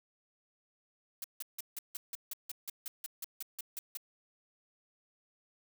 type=noise bursts; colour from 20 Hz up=blue; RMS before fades=-40 dBFS; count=16; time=1.22-3.972 s; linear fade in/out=2 ms; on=22 ms; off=160 ms; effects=none